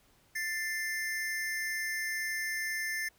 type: tone pair together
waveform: square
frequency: 1769 / 2091 Hz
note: A6 / C7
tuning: +9 / -2 cents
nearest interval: minor third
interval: 289 cents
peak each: -35 / -37 dBFS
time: 0.35-3.09 s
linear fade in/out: 10 ms
effects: pink hiss -66 dBFS RMS until 3.18 s